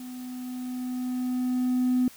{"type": "tone with level ramp", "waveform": "triangle", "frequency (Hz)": 251.5, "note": "B3", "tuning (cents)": 32, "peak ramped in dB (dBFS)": [-35, -16], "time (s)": [0, 2.08], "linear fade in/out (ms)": 2, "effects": ["tanh soft clip ceiling -17 dBFS", "white hiss -50 dBFS RMS until 2.16 s"]}